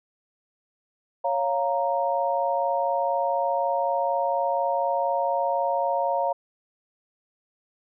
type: chord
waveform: sine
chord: Bb minor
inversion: first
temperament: equal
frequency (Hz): 554.4 / 698.5 / 932.3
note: Db5 / F5 / Bb5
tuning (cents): 0 / 0 / 0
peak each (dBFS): -26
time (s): 1.24-6.33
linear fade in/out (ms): 10
effects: none